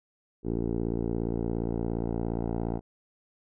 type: tone with low-pass filter sweep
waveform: 10% pulse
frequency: 57.2 Hz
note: A#1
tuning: 32 cents flat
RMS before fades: -30 dBFS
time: 0.43-2.81 s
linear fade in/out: 50 ms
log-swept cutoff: 410 to 620 Hz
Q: 2.5
effects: none